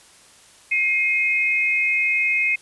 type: tone pair together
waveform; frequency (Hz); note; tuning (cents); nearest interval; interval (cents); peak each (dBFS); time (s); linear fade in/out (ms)
sine; 2139 / 2520; C7 / D#7; +38 / +21; minor third; 283; -20; 0.71-2.56; 10
effects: white hiss -50 dBFS RMS until 2.61 s + resampled to 24000 Hz